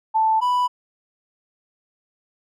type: tone pair in turn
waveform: sine / triangle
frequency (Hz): 881 / 988.9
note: A5 / B5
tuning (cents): +2 / +2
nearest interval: major second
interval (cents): 200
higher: second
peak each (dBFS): -15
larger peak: neither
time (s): 0.14-0.41 / 0.41-0.68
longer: neither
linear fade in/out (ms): 20
effects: none